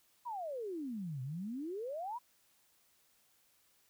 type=exponential two-way sweep; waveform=sine; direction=down then up; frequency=1012 to 124.1 to 1012 Hz; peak=-38 dBFS; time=0.25-2.19 s; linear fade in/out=20 ms; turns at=1.22 s; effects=white hiss -71 dBFS RMS until 3.89 s